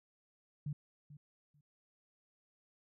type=tone with echo; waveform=sine; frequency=146.83 Hz; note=D3; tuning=in tune; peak=-36 dBFS; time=0.66-0.73 s; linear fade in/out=5 ms; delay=440 ms; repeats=2; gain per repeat=-15 dB; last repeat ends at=1.61 s; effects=none